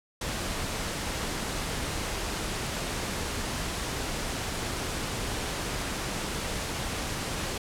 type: noise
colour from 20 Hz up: pink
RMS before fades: -32 dBFS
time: 0.21-7.58 s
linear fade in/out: 5 ms
effects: low-pass 10000 Hz 12 dB/octave